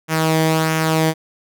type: tone with flanger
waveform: sawtooth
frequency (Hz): 159.4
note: D#3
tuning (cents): +42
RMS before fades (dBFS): -17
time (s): 0.08-1.14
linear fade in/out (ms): 50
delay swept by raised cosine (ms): 0.23 to 0.76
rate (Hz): 1.5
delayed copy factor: -0.5
effects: none